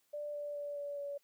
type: tone with pitch steps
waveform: sine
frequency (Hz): 589 / 583.9 / 578.9 / 573.9 / 568.9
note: D5 / D5 / D5 / D5 / C#5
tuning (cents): +5 / -10 / -25 / -40 / +45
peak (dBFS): -38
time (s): 0.13-1.18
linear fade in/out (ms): 10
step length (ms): 210
effects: white hiss -75 dBFS RMS until 1.23 s + high-pass 100 Hz 12 dB/octave